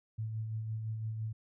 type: tone with tremolo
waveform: sine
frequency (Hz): 110.2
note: A2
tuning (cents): +3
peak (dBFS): -33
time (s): 0.18-1.33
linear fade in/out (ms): 10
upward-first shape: sine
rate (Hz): 5.9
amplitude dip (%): 35
effects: none